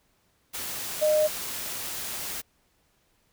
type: tone in noise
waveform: sine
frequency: 612 Hz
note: D#5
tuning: 29 cents flat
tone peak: -19 dBFS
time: 1.01-1.28 s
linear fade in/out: 20 ms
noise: white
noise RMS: -34 dBFS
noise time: 0.53-2.42 s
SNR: +12 dB
effects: pink hiss -68 dBFS RMS until 3.32 s